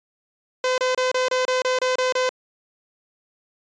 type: tone bursts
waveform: sawtooth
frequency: 510 Hz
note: C5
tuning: 44 cents flat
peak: -15 dBFS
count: 10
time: 0.64-2.292 s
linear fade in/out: 2 ms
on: 140 ms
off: 28 ms
effects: resampled to 16000 Hz

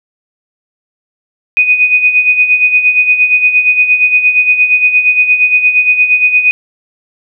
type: tone with tremolo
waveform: sine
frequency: 2489 Hz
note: D#7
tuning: in tune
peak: -3 dBFS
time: 1.57-6.51 s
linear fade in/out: 0 ms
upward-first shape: sine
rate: 8.6 Hz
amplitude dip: 65%
effects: none

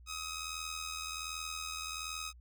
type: tone with amplitude modulation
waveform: 10% pulse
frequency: 1265 Hz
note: D#6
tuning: 28 cents sharp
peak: -28 dBFS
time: 0.06-2.33 s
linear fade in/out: 50 ms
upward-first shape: sine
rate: 81.3 Hz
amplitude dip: 60%
effects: added 60 Hz sine -53 dBFS peak until 2.4 s

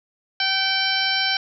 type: harmonic tone with a mistuned harmonic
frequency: 771 Hz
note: G5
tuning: 29 cents flat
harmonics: 1 / 2 / 3 / 4 / 5 / 6 / 7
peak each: -29 / -25 / -27 / -25 / -27 / -29 / -27 dBFS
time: 0.4-1.37 s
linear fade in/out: 2 ms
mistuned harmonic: 5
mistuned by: +68 cents
effects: none

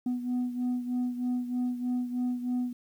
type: beating tone pair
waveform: sine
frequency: 246.9 / 250.1 Hz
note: B3 / B3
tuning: 0 / +22 cents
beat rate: 3.2 Hz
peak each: -27 / -32 dBFS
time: 0.06-2.73 s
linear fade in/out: 5 ms
effects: tanh soft clip ceiling -25 dBFS + 10-bit

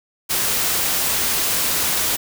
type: noise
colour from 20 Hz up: white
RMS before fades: -20 dBFS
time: 0.29-2.17 s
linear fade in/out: 20 ms
effects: none

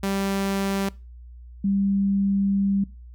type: tone pair in turn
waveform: sawtooth / sine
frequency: 196 / 197.48 Hz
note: G3 / G3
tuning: 0 / +13 cents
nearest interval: unison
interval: 13 cents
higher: second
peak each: -19 dBFS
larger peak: neither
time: 0.03-0.89 / 1.64-2.84 s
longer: second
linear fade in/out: 5 ms
effects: noise-tail reverb RT60 0.3 s tail -22 dB re dry + added 60 Hz sine -40 dBFS peak until 3.14 s

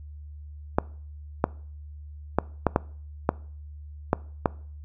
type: clicks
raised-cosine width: 1 ms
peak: -5 dBFS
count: 8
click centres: 0.785 / 1.441 / 2.386 / 2.667 / 2.761 / 3.291 / 4.131 / 4.458 s
effects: noise-tail reverb RT60 0.5 s tail -22 dB re dry + added 74 Hz sine -39 dBFS peak until 4.84 s

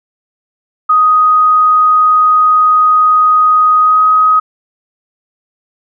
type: tone with pitch glide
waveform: sine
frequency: 1249 to 1260.6 Hz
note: D#6 to D#6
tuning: +6 to +22 cents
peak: -5 dBFS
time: 0.89-4.4 s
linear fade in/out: 10 ms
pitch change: +16 cents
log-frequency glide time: 3.81-4.01 s
effects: none

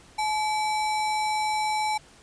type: tone with sample-and-hold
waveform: sine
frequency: 857 Hz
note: A5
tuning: 46 cents flat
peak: -23 dBFS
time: 0.18-1.98 s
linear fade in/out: 10 ms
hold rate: 3150 Hz
effects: pink hiss -53 dBFS RMS until 2.22 s + resampled to 22050 Hz

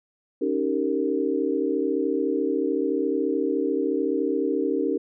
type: chord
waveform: sine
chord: Eb dominant seventh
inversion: third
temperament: equal with one note detuned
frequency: 277.2 / 311.1 / 392 / 461.3 Hz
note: Db4 / Eb4 / G4 / Bb4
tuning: 0 / 0 / 0 / -18 cents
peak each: -27 dBFS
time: 0.41-4.98 s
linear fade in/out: 10 ms
effects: none

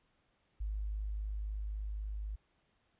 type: tone with level ramp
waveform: sine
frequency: 51.91 Hz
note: G#1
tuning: in tune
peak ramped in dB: -34 to -37 dBFS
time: 0.6-2.36 s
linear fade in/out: 10 ms
effects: pink hiss -75 dBFS RMS until 2.99 s + resampled to 8000 Hz

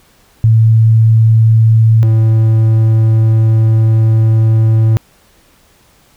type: tone pair in turn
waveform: sine / triangle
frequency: 111.9 / 111.13 Hz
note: A2 / A2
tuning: +30 / +18 cents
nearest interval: unison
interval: 12 cents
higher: first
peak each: -4 dBFS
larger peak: neither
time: 0.44-2.03 / 2.03-4.97 s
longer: second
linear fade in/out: 0 ms
effects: pink hiss -49 dBFS RMS until 6.16 s

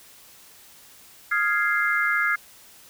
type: chord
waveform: sine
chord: F minor seventh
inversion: third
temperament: equal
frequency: 1244.5 / 1396.9 / 1661.2 / 2093 Hz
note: Eb6 / F6 / Ab6 / C7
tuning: 0 / 0 / 0 / 0 cents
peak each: -29 / -25 / -24 / -25 dBFS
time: 1.31-2.36 s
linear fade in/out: 10 ms
effects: white hiss -50 dBFS RMS until 2.89 s

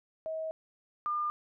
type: tone pair in turn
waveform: sine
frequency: 638 / 1204.4 Hz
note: D#5 / D6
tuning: +43 / +43 cents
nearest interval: major seventh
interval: 1100 cents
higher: second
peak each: -33 / -29 dBFS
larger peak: second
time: 0.26-0.51 / 1.06-1.3 s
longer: first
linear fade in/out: 0 ms
effects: none

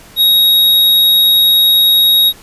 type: tone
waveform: square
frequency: 3782 Hz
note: A#7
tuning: 24 cents sharp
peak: -7 dBFS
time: 0.16-2.33 s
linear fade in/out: 50 ms
effects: pink hiss -39 dBFS RMS until 2.42 s + resampled to 32000 Hz

